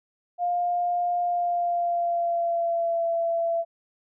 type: tone with pitch glide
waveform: sine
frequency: 705 to 672 Hz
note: F5 to E5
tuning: +16 to +33 cents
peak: -22 dBFS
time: 0.38-3.65 s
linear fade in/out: 50 ms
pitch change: -83 cents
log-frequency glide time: 1.21-3.04 s
effects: none